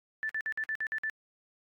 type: tone bursts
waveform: sine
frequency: 1760 Hz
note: A6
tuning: in tune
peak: -30 dBFS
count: 8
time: 0.23-1.098 s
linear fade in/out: 0 ms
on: 63 ms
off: 52 ms
effects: AAC 48 kbps